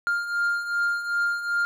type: beating tone pair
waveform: triangle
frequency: 1401 / 1403.6 Hz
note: F6 / F6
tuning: +5 / +8 cents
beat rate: 2.6 Hz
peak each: -28 / -22 dBFS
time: 0.07-1.65 s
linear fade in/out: 0 ms
effects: none